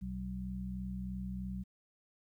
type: harmonic tone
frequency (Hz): 63.1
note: B1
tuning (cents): +38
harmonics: 1 / 2 / 3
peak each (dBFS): -42 / -48 / -39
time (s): 0.01-1.64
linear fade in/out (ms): 20
effects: 12-bit